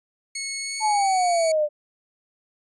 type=tone with pitch glide; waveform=10% pulse; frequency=2191 to 2250 Hz; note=C#7 to C#7; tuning=-21 to +25 cents; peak=-18 dBFS; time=0.35-1.52 s; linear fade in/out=5 ms; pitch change=+46 cents; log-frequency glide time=0.6-1.07 s
type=exponential sweep; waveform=sine; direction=down; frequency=880 to 587.3 Hz; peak=-18 dBFS; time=0.8-1.69 s; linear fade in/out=50 ms
effects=resampled to 22050 Hz